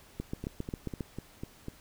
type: two click trains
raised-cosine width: 3 ms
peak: -24 / -21 dBFS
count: 6 / 7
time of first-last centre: 0.44-1.684 / 0.2-1.008 s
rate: 4.02 / 7.43 Hz
effects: pink hiss -57 dBFS RMS until 1.8 s